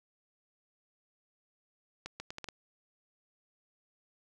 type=accelerating click train; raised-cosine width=0.2 ms; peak=-23 dBFS; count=6; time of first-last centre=2.06-2.487 s; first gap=140 ms; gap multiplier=0.75; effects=none